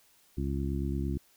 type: harmonic tone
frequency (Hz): 68.8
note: C#2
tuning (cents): -12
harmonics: 1 / 2 / 3 / 4 / 5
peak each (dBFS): -32 / -35 / -37 / -38 / -39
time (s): 0.37-1.18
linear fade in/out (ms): 10
effects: white hiss -64 dBFS RMS until 1.36 s